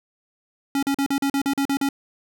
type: tone bursts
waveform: square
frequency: 277.2 Hz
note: C#4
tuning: in tune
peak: -20 dBFS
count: 10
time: 0.75-1.889 s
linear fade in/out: 2 ms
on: 77 ms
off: 41 ms
effects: none